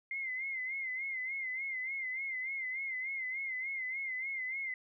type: tone with vibrato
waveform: sine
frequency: 2093 Hz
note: C7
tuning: in tune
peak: -35 dBFS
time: 0.11-4.74 s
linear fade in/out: 2 ms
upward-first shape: sine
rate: 3.4 Hz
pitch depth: 73 cents each way
effects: none